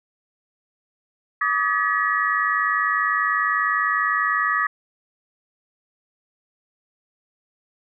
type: tone cluster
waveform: sine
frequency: 1155 / 1255 / 1715 / 1926 Hz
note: D6 / D#6 / A6 / B6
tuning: -29 / +15 / -45 / -44 cents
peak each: -24 dBFS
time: 1.41-4.67 s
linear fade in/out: 5 ms
effects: none